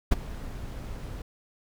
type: noise with ADSR envelope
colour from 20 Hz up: brown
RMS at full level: -18 dBFS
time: 0.11-1.22 s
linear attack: 13 ms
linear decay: 21 ms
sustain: -19 dB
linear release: 4 ms
effects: none